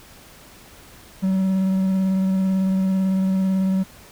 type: tone with vibrato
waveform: triangle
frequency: 190 Hz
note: F#3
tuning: 46 cents sharp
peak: -15 dBFS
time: 1.22-3.84 s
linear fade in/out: 20 ms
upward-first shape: square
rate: 18 Hz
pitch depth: 12 cents each way
effects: pink hiss -46 dBFS RMS until 4.11 s